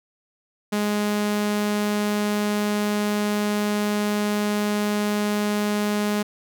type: tone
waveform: sawtooth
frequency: 208 Hz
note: G#3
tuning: 3 cents sharp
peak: -17 dBFS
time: 0.72-6.23 s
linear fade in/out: 10 ms
effects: none